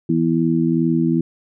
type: harmonic tone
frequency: 82.41 Hz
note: E2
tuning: in tune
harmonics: 2 / 3 / 4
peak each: -19 / -19 / -19 dBFS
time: 0.09-1.21 s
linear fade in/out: 5 ms
effects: none